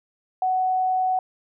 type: tone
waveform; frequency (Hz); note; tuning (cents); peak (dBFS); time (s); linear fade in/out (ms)
sine; 745; F#5; +12; -19; 0.42-1.19; 2
effects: none